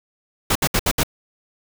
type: noise bursts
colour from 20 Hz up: pink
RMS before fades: -18 dBFS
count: 5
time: 0.5-1.034 s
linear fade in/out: 5 ms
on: 54 ms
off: 66 ms
effects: none